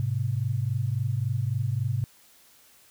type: tone pair together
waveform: sine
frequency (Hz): 105.57 / 129.2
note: G#2 / C3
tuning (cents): +29 / -21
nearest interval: minor third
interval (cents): 350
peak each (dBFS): -27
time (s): 0-2.04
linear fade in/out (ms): 0
effects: white hiss -57 dBFS RMS until 2.9 s